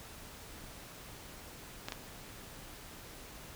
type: clicks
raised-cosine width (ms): 0.2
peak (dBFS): -20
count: 2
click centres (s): 1.885 / 1.922
effects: pink hiss -50 dBFS RMS until 3.55 s